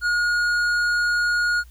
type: tone with tanh clipping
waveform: sine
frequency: 1438 Hz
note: F#6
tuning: 50 cents flat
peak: -20 dBFS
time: 0.01-1.64 s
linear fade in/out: 50 ms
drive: 10 dB
effects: added 60 Hz sine -43 dBFS peak until 1.7 s + white hiss -58 dBFS RMS until 1.7 s